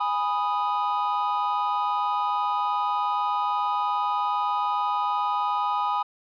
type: chord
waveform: triangle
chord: G# minor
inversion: none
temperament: equal with one note detuned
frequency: 825.3 / 987.8 / 1244.5 Hz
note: G#5 / B5 / D#6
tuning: -11 / 0 / 0 cents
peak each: -25 dBFS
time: 0-6.03 s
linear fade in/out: 10 ms
effects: tanh soft clip ceiling -12 dBFS + resampled to 11025 Hz

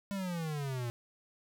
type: exponential sweep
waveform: square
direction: down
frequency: 203.1 to 116.54 Hz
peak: -35 dBFS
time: 0.11-0.9 s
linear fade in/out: 0 ms
effects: none

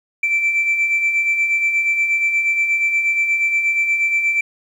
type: beating tone pair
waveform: sine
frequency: 2329 / 2337.4 Hz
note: D7 / D7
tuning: -15 / -9 cents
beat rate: 8.4 Hz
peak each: -23 / -14 dBFS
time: 0.23-4.41 s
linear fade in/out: 5 ms
effects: tanh soft clip ceiling -11 dBFS + 8-bit

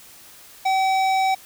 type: tone with hard clipping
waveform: sine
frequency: 765 Hz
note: G5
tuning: 42 cents flat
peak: -19 dBFS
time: 0.65-1.35 s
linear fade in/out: 10 ms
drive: 14 dB
effects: white hiss -46 dBFS RMS until 1.45 s

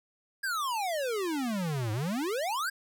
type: exponential two-way sweep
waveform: square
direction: down then up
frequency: 1662 to 103.5 to 1662 Hz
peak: -30 dBFS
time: 0.43-2.7 s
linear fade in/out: 10 ms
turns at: 1.92 s
effects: none

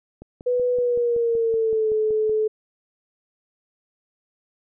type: click train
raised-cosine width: 2 ms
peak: -26 dBFS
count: 12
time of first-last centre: 0.22-2.295 s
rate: 5.3 Hz
type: tone with pitch glide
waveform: sine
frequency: 493.9 to 432.5 Hz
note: B4 to A4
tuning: 0 to -30 cents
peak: -18 dBFS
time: 0.46-2.48 s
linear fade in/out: 10 ms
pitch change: -230 cents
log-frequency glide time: 0.74-1.92 s
effects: none

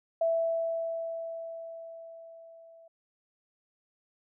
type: tone with level ramp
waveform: sine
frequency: 661 Hz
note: E5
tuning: 5 cents sharp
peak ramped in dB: -23 to -52 dBFS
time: 0.21-2.88 s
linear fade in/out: 5 ms
effects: none

